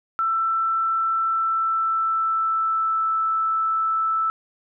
sine tone with pitch glide, 1333 to 1317.7 Hz, E6 to E6, +19 to -1 cents, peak -19 dBFS, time 0.19-4.3 s, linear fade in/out 0 ms, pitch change -20 cents, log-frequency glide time 1.24-3.1 s, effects none

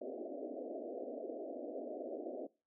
white band-pass noise, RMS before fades -44 dBFS, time 0.01-2.47 s, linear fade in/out 5 ms, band 240 to 680 Hz, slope 96 dB/octave, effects noise-tail reverb RT60 0.3 s tail -22 dB re dry

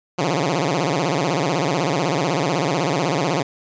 10% pulse tone with vibrato, 157.3 Hz, D#3, 19 cents sharp, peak -10 dBFS, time 0.18-3.43 s, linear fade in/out 10 ms, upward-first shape sine, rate 16 Hz, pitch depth 270 cents each way, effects resampled to 16000 Hz

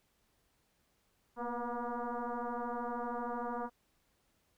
sine tone with frequency modulation, 233.5 Hz, A#3, 3 cents sharp, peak -35 dBFS, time 1.36-3.7 s, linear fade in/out 50 ms, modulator 240 Hz, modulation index 4.3, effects pink hiss -75 dBFS RMS until 4.57 s

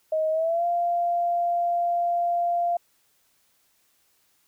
sine tone with pitch glide, 629 to 693.9 Hz, D#5 to F5, +19 to -11 cents, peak -21 dBFS, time 0.12-2.77 s, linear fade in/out 5 ms, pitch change +170 cents, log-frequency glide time 0.31-0.65 s, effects white hiss -66 dBFS RMS until 4.47 s

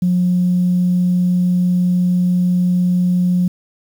sine tone, 179.4 Hz, F3, 47 cents sharp, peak -11 dBFS, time 0.02-3.48 s, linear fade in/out 5 ms, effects tanh soft clip ceiling -7 dBFS + 7-bit

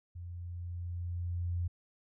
sine tone with level ramp, 87.31 Hz, F2, in tune, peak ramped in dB -41 to -30 dBFS, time 0.15-1.68 s, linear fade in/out 10 ms, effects none

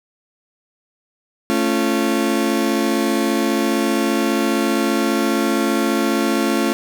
35% pulse chord, A augmented, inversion none, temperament just, 220 / 275 / 343.8 Hz, A3 / C#4 / E#4, 0 / -14 / -27 cents, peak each -19 dBFS, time 1.5-6.73 s, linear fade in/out 0 ms, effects none

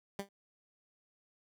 15% pulse tone with exponential decay, 198.6 Hz, G3, 23 cents sharp, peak -27 dBFS, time 0.19-0.29 s, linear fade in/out 2 ms, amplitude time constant 21 ms, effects none

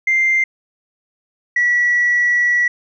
sine tone pair in turn, 2093 / 1941.4 Hz, C7 / B6, 0 / -30 cents, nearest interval minor second, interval 130 cents, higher first, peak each -11 dBFS, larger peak neither, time 0.07-0.44 / 1.56-2.68 s, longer second, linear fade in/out 5 ms, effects tanh soft clip ceiling -8 dBFS

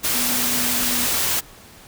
sine tone in noise, 245 Hz, B3, 14 cents flat, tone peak -29 dBFS, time 0.13-1.07 s, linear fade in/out 20 ms, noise white, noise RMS -21 dBFS, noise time 0.03-1.41 s, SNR -11 dB, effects pink hiss -45 dBFS RMS until 1.87 s

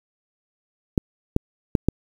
clicks, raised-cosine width 3 ms, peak -4 dBFS, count 4, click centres 0.978 / 1.364 / 1.752 / 1.886 s, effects 7-bit

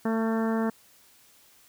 harmonic tone with a mistuned harmonic, 223.9 Hz, A3, 30 cents sharp, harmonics 1 / 2 / 3 / 4 / 5 / 6 / 7 / 8, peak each -25 / -31 / -35 / -37 / -39 / -41 / -42 / -43 dBFS, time 0.05-0.7 s, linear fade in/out 5 ms, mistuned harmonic 6, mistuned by +19 cents, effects white hiss -58 dBFS RMS until 1.68 s

